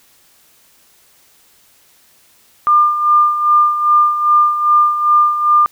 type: tone with tremolo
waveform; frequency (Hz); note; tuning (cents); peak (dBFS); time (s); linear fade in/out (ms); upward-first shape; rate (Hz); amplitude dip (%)
sine; 1200; D6; +37; -6; 2.67-5.66; 0; sine; 2.5; 65
effects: white hiss -51 dBFS RMS until 5.71 s